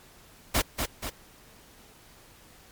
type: noise with echo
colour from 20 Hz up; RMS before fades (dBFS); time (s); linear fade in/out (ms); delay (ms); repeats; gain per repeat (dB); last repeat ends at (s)
pink; -24; 0.54-0.62; 10; 240; 2; -5; 1.1
effects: pink hiss -54 dBFS RMS until 2.71 s + MP3 96 kbps